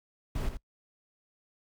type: noise with echo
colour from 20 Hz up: brown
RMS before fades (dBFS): -31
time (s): 0.35-0.49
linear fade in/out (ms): 5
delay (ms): 82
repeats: 1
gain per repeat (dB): -8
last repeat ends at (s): 0.572
effects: noise-tail reverb RT60 0.1 s tail -23 dB re dry